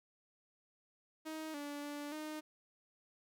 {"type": "tone with pitch steps", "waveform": "sawtooth", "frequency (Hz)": [314.6, 289.2, 291, 307.5], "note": ["D#4", "D4", "D4", "D#4"], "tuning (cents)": [19, -27, -16, -20], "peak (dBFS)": -38, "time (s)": [1.25, 2.41], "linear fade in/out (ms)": 20, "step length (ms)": 290, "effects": []}